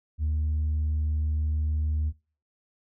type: tone with tanh clipping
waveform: sine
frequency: 76.6 Hz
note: D#2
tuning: 27 cents flat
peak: -24 dBFS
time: 0.18-2.13 s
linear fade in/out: 50 ms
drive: 1 dB
effects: noise-tail reverb RT60 0.4 s tail -24 dB re dry